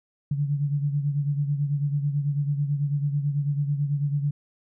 sine beating tone pair, 142.7 / 151.8 Hz, D3 / D#3, -49 / -42 cents, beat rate 9.1 Hz, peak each -23 / -30 dBFS, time 0.31-4.31 s, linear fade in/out 5 ms, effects none

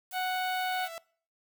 blue noise, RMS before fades -46 dBFS, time 0.11-0.88 s, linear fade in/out 2 ms
harmonic tone, 740 Hz, F#5, in tune, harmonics 1 / 2 / 3 / 4 / 5 / 6, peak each -30 / -36 / -40 / -42 / -44 / -46 dBFS, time 0.12-0.89 s, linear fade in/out 50 ms
sawtooth tone with exponential growth, 664 Hz, E5, 12 cents sharp, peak -33 dBFS, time 0.29-0.98 s, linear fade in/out 0 ms, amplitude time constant 150 ms
effects noise-tail reverb RT60 0.5 s tail -23 dB re dry

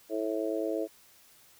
harmonic tone, 109 Hz, A2, 16 cents flat, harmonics 3 / 4 / 5 / 6, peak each -33 / -34 / -35 / -36 dBFS, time 0.09-0.88 s, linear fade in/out 50 ms, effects white hiss -59 dBFS RMS until 1.59 s

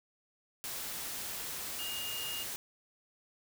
sine tone in noise, 2840 Hz, F7, 28 cents sharp, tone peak -39 dBFS, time 1.79-2.43 s, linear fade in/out 0 ms, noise white, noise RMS -40 dBFS, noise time 0.64-2.56 s, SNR -2 dB, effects none

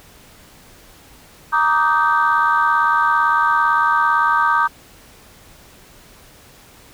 sine chord, Eb major seventh, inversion second, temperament just, 933.4 / 1166.7 / 1244.5 / 1555.6 Hz, Bb5 / D6 / Eb6 / G6, +2 / -12 / 0 / -14 cents, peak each -18 dBFS, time 1.52-4.68 s, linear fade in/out 20 ms, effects tanh soft clip ceiling -4 dBFS + pink hiss -46 dBFS RMS until 6.93 s

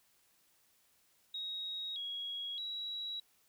sine tone with pitch steps, 3782 / 3313 / 3886 Hz, A#7 / G#7 / B7, +24 / -5 / -29 cents, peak -38 dBFS, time 1.34-3.2 s, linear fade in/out 5 ms, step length 620 ms, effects white hiss -71 dBFS RMS until 3.48 s

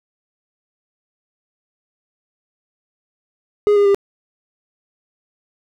triangle tone with pitch steps, 414.4 / 406.3 / 398.4 Hz, G#4 / G#4 / G4, -4 / -38 / +28 cents, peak -8 dBFS, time 3.67-3.946 s, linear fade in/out 0 ms, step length 92 ms, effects none

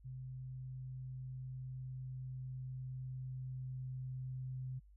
sine tone with level ramp, 129.2 Hz, C3, 21 cents flat, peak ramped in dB -44 to -40 dBFS, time 0.04-4.8 s, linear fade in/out 20 ms, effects added 50 Hz sine -59 dBFS peak until 4.96 s

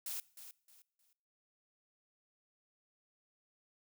blue noise with echo, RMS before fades -41 dBFS, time 0.06-0.2 s, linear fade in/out 2 ms, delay 310 ms, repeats 3, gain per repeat -11 dB, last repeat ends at 1.13 s, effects noise-tail reverb RT60 0.7 s tail -22 dB re dry

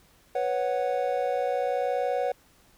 triangle chord, B suspended second, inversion none, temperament equal, 493.9 / 554.4 / 740 Hz, B4 / C#5 / F#5, 0 / 0 / 0 cents, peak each -27 dBFS, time 0.35-2.32 s, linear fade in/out 5 ms, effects pink hiss -60 dBFS RMS until 2.77 s

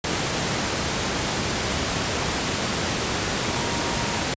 sine tone in noise, 941 Hz, A#5, 16 cents sharp, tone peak -35 dBFS, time 3.49-4.22 s, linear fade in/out 2 ms, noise pink, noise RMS -24 dBFS, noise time 0.04-4.34 s, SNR -14 dB, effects high-pass 80 Hz 12 dB/octave + resampled to 16000 Hz

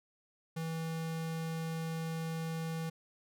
square tone, 162.7 Hz, E3, 22 cents flat, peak -36 dBFS, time 0.56-2.9 s, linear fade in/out 10 ms, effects none

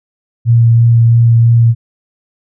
sine tone with vibrato, 116.54 Hz, A#2, in tune, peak -4 dBFS, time 0.45-1.75 s, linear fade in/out 50 ms, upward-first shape sine, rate 3 Hz, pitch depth 11 cents each way, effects none

